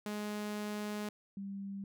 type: tone pair in turn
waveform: sawtooth / sine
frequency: 209.1 / 197.36 Hz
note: G#3 / G3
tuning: +12 / +12 cents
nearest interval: minor second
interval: 100 cents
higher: first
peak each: -33 / -39 dBFS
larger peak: first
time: 0.06-1.09 / 1.37-1.84 s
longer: first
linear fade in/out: 2 ms
effects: none